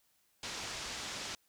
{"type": "low-pass noise", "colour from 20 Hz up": "white", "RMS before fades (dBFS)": -42, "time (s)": [0.43, 1.35], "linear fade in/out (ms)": 2, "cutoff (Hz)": 6500, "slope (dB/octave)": 24, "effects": ["white hiss -73 dBFS RMS until 1.48 s"]}